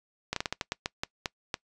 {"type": "slowing click train", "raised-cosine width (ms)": 0.2, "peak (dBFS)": -12, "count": 11, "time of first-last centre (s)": [0.33, 1.542], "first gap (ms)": 33, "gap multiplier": 1.27, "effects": ["noise-tail reverb RT60 0.1 s tail -23 dB re dry", "resampled to 22050 Hz"]}